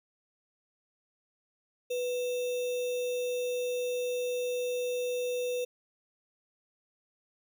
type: tone with sample-and-hold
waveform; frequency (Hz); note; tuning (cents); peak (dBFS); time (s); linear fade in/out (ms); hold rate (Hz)
sine; 493.9; B4; 0; -29; 1.9-5.65; 10; 3150
effects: none